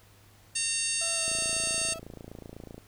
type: harmonic tone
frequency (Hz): 914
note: A#5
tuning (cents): -34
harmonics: 2 / 3 / 4 / 5 / 6 / 7 / 8 / 9 / 10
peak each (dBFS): -44 / -35 / -40 / -35 / -42 / -35 / -44 / -33 / -33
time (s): 0.55-1.94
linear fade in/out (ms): 10
type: tone with pitch glide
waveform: 35% pulse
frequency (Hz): 668 to 655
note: E5 to E5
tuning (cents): +23 to -11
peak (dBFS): -37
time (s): 1.01-1.99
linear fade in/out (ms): 5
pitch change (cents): -34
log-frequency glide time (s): 1.15-1.22
type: click train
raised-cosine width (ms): 2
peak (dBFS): -29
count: 43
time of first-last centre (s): 1.28-2.78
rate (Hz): 28
effects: added 101 Hz sine -59 dBFS peak until 2.87 s + pink hiss -59 dBFS RMS until 2.87 s